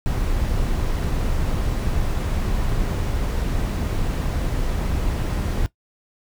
brown noise, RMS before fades -22 dBFS, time 0.06-5.66 s, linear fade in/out 0 ms, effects noise-tail reverb RT60 0.1 s tail -17 dB re dry

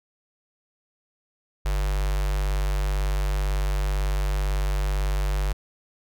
square tone with notch filter, 49 Hz, G1, in tune, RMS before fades -24 dBFS, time 1.65-5.53 s, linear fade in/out 10 ms, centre 240 Hz, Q 0.75, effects none

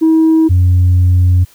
sine tone pair in turn, 320.7 / 89.99 Hz, E4 / F#2, -48 / -48 cents, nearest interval octave + minor seventh, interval 2200 cents, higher first, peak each -4 dBFS, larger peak neither, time 0.01-0.49 / 0.49-1.45 s, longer second, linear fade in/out 20 ms, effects tanh soft clip ceiling -4 dBFS + white hiss -46 dBFS RMS until 1.54 s

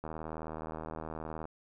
click train, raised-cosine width 1 ms, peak -26 dBFS, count 113, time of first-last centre 0.04-1.454 s, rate 79.2 Hz, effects none

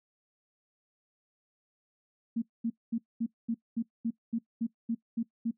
sine tone bursts, 230 Hz, A#3, 23 cents flat, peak -27 dBFS, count 12, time 2.36-5.512 s, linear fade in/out 10 ms, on 61 ms, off 220 ms, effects noise-tail reverb RT60 0.1 s tail -20 dB re dry

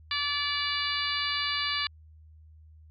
harmonic tone with a mistuned harmonic, 578 Hz, D5, 28 cents flat, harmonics 2 / 3 / 4 / 5 / 6 / 7 / 8, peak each -35 / -35 / -35 / -35 / -35 / -35 / -35 dBFS, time 0.11-1.87 s, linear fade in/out 2 ms, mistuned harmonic 6, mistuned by +24 cents, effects added 78 Hz sine -50 dBFS peak until 2.9 s

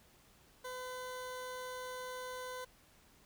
20% pulse tone, 506 Hz, B4, 42 cents sharp, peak -37 dBFS, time 0.64-2.65 s, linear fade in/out 10 ms, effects pink hiss -65 dBFS RMS until 3.25 s

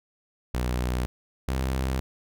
sawtooth tone pair in turn, 61.74 / 65.41 Hz, B1 / C2, 0 / 0 cents, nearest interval minor second, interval 100 cents, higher second, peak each -21 dBFS, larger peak neither, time 0.54-1.06 / 1.48-2 s, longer neither, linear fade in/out 0 ms, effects none

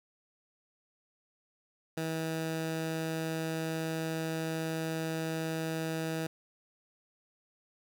15% pulse tone, 161.2 Hz, E3, 38 cents flat, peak -26 dBFS, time 1.97-6.27 s, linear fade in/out 5 ms, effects none

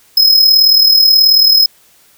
square tone with amplitude modulation, 5120 Hz, D#8, 49 cents sharp, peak -3 dBFS, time 0.17-1.66 s, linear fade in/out 5 ms, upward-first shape sine, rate 38.5 Hz, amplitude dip 55%, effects white hiss -48 dBFS RMS until 2.17 s

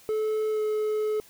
triangle tone with pitch glide, 432.9 to 428.2 Hz, A4 to A4, -28 to -47 cents, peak -22 dBFS, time 0.09-1.2 s, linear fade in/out 0 ms, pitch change -19 cents, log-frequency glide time 0.51-0.61 s, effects white hiss -54 dBFS RMS until 1.29 s

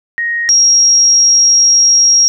sine tone pair in turn, 1873 / 5613 Hz, A#6 / F8, +8 / +8 cents, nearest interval octave + perfect fifth, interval 1900 cents, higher second, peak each -13 / -5 dBFS, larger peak second, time 0.18-0.49 / 0.49-2.28 s, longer second, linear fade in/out 0 ms, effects none

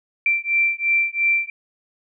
sine beating tone pair, 2349 / 2351.9 Hz, D7 / D7, 0 / +2 cents, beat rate 2.9 Hz, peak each -20 / -20 dBFS, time 0.26-1.5 s, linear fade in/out 2 ms, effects none

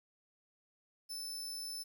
sawtooth tone, 5274 Hz, E8, in tune, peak -38 dBFS, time 1.09-1.84 s, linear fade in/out 20 ms, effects 11-bit

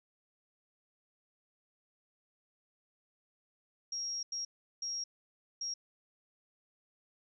sine tone bursts at uneven times, 5600 Hz, F8, 4 cents sharp, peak -35 dBFS, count 4, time 3.92-4.23 / 4.32-4.45 / 4.82-5.04 / 5.61-5.74 s, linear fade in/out 5 ms, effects none

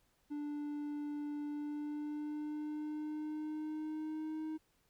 triangle tone with pitch glide, 293.7 to 313 Hz, D4 to D#4, 0 to +10 cents, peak -36 dBFS, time 0.3-4.58 s, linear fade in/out 20 ms, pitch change +110 cents, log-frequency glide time 1.46-4.43 s, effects pink hiss -75 dBFS RMS until 4.89 s

